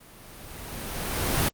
pink noise with level ramp, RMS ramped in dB -51 to -22 dBFS, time 0-1.49 s, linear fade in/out 10 ms, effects Opus 32 kbps

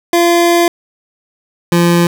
25% pulse tone pair in turn, 343.4 / 172.2 Hz, F4 / F3, -29 / -24 cents, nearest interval octave, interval 1195 cents, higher first, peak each -4 dBFS, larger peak neither, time 0.13-0.68 / 1.72-2.07 s, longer first, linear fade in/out 2 ms, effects none

